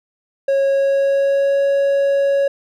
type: tone with pitch glide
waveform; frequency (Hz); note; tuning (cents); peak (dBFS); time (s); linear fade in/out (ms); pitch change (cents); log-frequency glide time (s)
triangle; 548 to 556.3; C#5 to C#5; -20 to +6; -11; 0.48-2.48; 5; +26; 0.65-1.63
effects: none